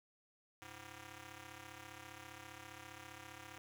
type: ring-modulated tone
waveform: 5% pulse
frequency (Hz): 213.8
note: A3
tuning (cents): -49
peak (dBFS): -37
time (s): 0.62-3.58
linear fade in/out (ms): 0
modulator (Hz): 552
effects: none